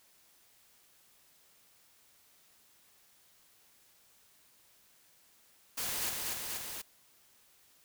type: noise with echo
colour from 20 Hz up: white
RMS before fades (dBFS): -36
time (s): 5.77-6.1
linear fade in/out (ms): 10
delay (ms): 240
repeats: 3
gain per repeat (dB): -2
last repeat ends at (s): 6.82
effects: white hiss -65 dBFS RMS until 7.84 s